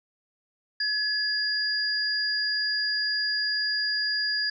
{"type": "tone pair together", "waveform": "sine", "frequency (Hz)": [1700, 4839], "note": ["G#6", "D#8"], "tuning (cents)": [40, -49], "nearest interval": "octave + tritone", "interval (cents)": 1811, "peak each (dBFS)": [-28, -26], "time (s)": [0.8, 4.5], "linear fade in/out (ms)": 5, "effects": []}